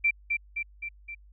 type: tone with echo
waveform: sine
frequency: 2349 Hz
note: D7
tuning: in tune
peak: -20 dBFS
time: 0.04-0.11 s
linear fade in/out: 10 ms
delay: 260 ms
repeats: 4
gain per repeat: -4 dB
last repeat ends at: 1.15 s
effects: added 50 Hz sine -51 dBFS peak until 1.32 s